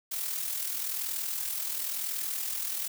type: noise with amplitude modulation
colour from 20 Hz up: blue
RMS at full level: -31 dBFS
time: 0.11-2.88 s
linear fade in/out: 10 ms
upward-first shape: sine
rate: 41 Hz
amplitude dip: 50%
effects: none